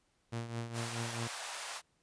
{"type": "tone with tremolo", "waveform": "sawtooth", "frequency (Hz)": 116.54, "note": "A#2", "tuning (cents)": 0, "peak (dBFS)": -31, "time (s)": [0.32, 1.28], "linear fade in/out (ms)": 10, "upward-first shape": "triangle", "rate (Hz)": 4.7, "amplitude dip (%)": 70}
{"type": "high-pass noise", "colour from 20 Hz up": "pink", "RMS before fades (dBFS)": -42, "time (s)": [0.73, 1.82], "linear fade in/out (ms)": 50, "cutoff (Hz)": 670, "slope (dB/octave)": 24}
{"effects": ["pink hiss -75 dBFS RMS until 2.02 s", "resampled to 22050 Hz"]}